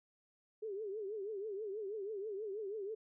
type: tone with vibrato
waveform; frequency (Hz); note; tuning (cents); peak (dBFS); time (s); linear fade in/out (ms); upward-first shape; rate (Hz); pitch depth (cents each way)
sine; 412.4; G#4; -12; -39; 0.62-2.95; 10; triangle; 6.2; 160
effects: none